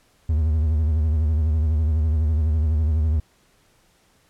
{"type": "tone with vibrato", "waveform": "triangle", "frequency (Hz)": 77.78, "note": "D#2", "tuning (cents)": 0, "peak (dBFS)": -15, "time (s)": [0.29, 3.2], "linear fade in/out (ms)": 5, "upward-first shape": "sine", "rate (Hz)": 12, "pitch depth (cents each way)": 92, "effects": ["pink hiss -60 dBFS RMS until 4.29 s", "low-pass 12000 Hz 12 dB/octave"]}